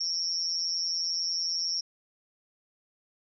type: tone with amplitude modulation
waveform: sine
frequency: 5480 Hz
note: F8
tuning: 34 cents flat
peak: -23 dBFS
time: 0-1.81 s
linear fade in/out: 10 ms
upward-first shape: sine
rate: 171 Hz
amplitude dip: 100%
effects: none